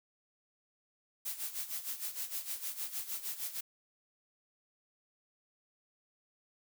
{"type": "noise with tremolo", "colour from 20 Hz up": "blue", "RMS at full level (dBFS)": -37, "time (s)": [1.25, 3.61], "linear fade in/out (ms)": 10, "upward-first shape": "sine", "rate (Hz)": 6.5, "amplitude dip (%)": 75, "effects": []}